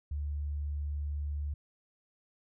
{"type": "tone", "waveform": "sine", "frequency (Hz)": 73, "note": "D2", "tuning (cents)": -10, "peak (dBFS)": -32, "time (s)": [0.11, 1.54], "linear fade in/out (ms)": 5, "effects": []}